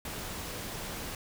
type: noise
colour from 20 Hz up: pink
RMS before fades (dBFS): -39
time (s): 0.05-1.15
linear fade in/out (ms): 2
effects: none